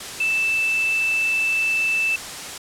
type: tone in noise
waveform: sine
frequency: 2644 Hz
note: E7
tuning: 5 cents sharp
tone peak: -18 dBFS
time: 0.2-2.16 s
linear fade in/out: 5 ms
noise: white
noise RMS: -32 dBFS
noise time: 0-2.58 s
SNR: +11 dB
effects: low-pass 9000 Hz 12 dB/octave